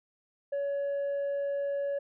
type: tone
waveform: sine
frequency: 563 Hz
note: C#5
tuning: 27 cents sharp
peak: -26 dBFS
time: 0.52-1.99 s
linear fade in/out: 10 ms
effects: tanh soft clip ceiling -28 dBFS